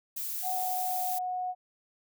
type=noise; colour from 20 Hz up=violet; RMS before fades=-35 dBFS; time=0.16-1.19 s; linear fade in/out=10 ms
type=tone with pitch glide; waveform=sine; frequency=740 to 731.9 Hz; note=F#5 to F#5; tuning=0 to -19 cents; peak=-30 dBFS; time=0.42-1.55 s; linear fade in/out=50 ms; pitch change=-19 cents; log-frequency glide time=0.53-1.23 s
effects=none